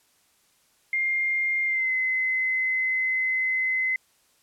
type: tone with pitch glide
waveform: sine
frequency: 2114 to 2046 Hz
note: C7 to C7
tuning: +17 to -39 cents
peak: -22 dBFS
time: 0.93-3.96 s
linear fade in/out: 2 ms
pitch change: -56 cents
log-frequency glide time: 1.65-1.92 s
effects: white hiss -64 dBFS RMS until 4.42 s + low-pass 12000 Hz 12 dB/octave